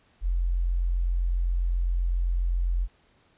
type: tone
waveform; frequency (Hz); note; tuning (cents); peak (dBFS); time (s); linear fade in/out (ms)
sine; 43.79; F1; +5; -22; 0.21-2.88; 50
effects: pink hiss -63 dBFS RMS until 3.37 s + resampled to 8000 Hz